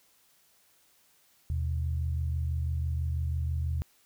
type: tone pair together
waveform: sine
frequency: 79.7 / 125.79 Hz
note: D#2 / B2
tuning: +42 / +32 cents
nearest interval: minor sixth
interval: 790 cents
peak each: -28 / -35 dBFS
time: 1.5-3.82 s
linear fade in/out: 0 ms
effects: white hiss -65 dBFS RMS until 4.05 s